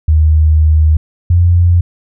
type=tone pair in turn; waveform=sine; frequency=77.78 / 87.23 Hz; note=D#2 / F2; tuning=0 / -2 cents; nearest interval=major second; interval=198 cents; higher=second; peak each=-5 dBFS; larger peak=neither; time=0.08-0.97 / 1.3-1.81 s; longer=first; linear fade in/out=5 ms; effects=none